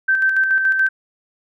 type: tone with tremolo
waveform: sine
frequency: 1553 Hz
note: G6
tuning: 17 cents flat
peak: -12 dBFS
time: 0.08-0.89 s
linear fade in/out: 10 ms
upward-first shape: square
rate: 7 Hz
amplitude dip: 40%
effects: none